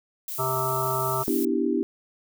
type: noise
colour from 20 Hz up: violet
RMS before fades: -33 dBFS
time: 0.28-1.45 s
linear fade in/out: 2 ms
type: harmonic tone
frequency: 130.81 Hz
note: C3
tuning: in tune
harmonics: 1 / 3 / 5 / 7 / 9 / 10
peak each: -31 / -31 / -31 / -31 / -31 / -31 dBFS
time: 0.38-1.24 s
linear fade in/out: 20 ms
type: chord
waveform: sine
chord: E minor seventh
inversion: second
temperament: equal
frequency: 246.9 / 293.7 / 329.6 / 392 Hz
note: B3 / D4 / E4 / G4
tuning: 0 / 0 / 0 / 0 cents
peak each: -27 dBFS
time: 1.28-1.83 s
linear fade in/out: 0 ms
effects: none